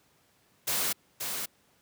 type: noise with echo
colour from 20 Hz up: white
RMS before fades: -29 dBFS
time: 0.67-0.93 s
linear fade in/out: 10 ms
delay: 530 ms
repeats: 1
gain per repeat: -5 dB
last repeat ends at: 1.46 s
effects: pink hiss -66 dBFS RMS until 1.81 s + high-pass 100 Hz 12 dB/octave